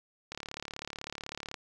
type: click train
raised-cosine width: 0.2 ms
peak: -21 dBFS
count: 45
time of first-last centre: 0.32-1.542 s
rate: 36 Hz
effects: none